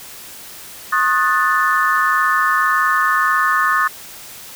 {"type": "chord", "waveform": "sine", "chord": "D# half-diminished seventh", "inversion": "third", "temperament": "equal with one note detuned", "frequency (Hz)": [1082.8, 1244.5, 1480, 1760], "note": ["C#6", "D#6", "F#6", "A6"], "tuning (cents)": [-41, 0, 0, 0], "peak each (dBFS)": [-19, -17, -21, -18], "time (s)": [0.92, 3.88], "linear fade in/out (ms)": 10, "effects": ["white hiss -36 dBFS RMS until 4.55 s"]}